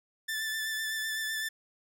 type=tone with vibrato; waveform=sawtooth; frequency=1760 Hz; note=A6; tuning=in tune; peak=-28 dBFS; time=0.28-1.49 s; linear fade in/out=10 ms; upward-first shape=sine; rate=7.9 Hz; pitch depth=22 cents each way; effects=none